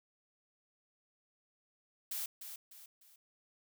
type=noise with echo; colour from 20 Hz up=blue; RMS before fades=-39 dBFS; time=2.11-2.26 s; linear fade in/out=5 ms; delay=300 ms; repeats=3; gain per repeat=-8 dB; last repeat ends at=3.16 s; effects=none